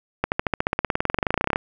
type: accelerating click train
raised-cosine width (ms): 0.5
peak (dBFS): -5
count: 28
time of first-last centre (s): 0.24-1.559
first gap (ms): 79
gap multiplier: 0.96
effects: none

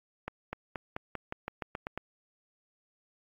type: accelerating click train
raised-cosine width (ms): 0.5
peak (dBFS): -20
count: 11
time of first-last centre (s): 0.28-1.976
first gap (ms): 250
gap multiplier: 0.91
effects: AAC 64 kbps

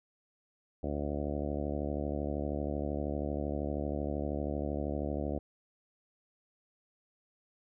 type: harmonic tone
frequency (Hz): 72.8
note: D2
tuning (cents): -15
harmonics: 1 / 2 / 3 / 4 / 5 / 6 / 7 / 8 / 9 / 10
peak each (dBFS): -37 / -42 / -40 / -39 / -42 / -47 / -42 / -42 / -44 / -49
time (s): 0.83-5.39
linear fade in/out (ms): 5
effects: none

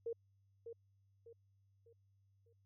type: tone with echo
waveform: sine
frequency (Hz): 462.6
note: A#4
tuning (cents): -13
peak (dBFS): -38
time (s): 0.06-0.13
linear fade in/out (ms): 5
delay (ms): 600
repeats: 4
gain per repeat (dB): -8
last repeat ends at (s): 2.53
effects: added 98 Hz sine -70 dBFS peak until 2.65 s

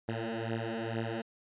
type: beating tone pair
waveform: 10% pulse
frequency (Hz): 112.6 / 114.8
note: A2 / A#2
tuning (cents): +40 / -26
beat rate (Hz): 2.2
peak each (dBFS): -28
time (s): 0.08-1.22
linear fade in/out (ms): 10
effects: resampled to 8000 Hz

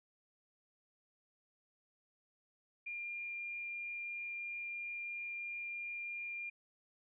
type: tone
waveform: sine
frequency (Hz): 2401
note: D7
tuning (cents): +38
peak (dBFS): -40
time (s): 2.86-6.5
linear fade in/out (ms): 10
effects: none

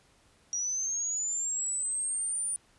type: linear sweep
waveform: sine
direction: up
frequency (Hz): 5730 to 9400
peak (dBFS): -29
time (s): 0.53-2.56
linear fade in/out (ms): 0
effects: pink hiss -64 dBFS RMS until 2.78 s + resampled to 24000 Hz

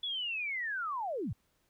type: linear sweep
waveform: sine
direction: down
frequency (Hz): 3451 to 73.6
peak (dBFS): -33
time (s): 0.03-1.33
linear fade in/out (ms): 5
effects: pink hiss -74 dBFS RMS until 1.69 s

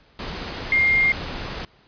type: tone in noise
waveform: sine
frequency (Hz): 2118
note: C7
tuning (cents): +21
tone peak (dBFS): -15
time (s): 0.72-1.12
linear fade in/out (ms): 2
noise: pink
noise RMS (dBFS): -31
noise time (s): 0.19-1.65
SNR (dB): +13
effects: pink hiss -56 dBFS RMS until 1.87 s + resampled to 11025 Hz

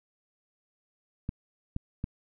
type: clicks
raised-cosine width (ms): 5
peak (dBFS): -19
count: 3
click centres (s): 1.291 / 1.764 / 2.041
effects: none

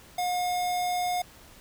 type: tone with notch filter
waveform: square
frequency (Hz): 718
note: F5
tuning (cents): +48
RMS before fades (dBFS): -28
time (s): 0.18-1.22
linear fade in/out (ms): 5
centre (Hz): 1700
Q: 1.8
effects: pink hiss -52 dBFS RMS until 1.6 s

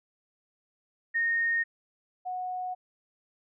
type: tone pair in turn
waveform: sine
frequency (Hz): 1848 / 733.4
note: A#6 / F#5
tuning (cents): -16 / -15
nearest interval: octave + major third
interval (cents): 1599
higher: first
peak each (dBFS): -24 / -31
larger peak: first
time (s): 1.14-1.64 / 2.25-2.75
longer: neither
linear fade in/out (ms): 20
effects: none

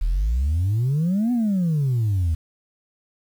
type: exponential two-way sweep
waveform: sine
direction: up then down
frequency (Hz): 37.09 to 249.8 to 77.5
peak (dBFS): -16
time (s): 0.01-2.35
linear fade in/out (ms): 10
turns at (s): 1.32
effects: tanh soft clip ceiling -16 dBFS + 8-bit

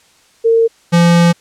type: tone pair in turn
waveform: sine / square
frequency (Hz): 456.1 / 171.32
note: A#4 / F3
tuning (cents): -38 / -33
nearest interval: octave + perfect fourth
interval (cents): 1695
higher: first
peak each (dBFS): -7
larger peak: neither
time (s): 0.44-0.68 / 0.92-1.33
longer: second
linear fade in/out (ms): 20
effects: white hiss -50 dBFS RMS until 1.4 s + low-pass 8000 Hz 12 dB/octave

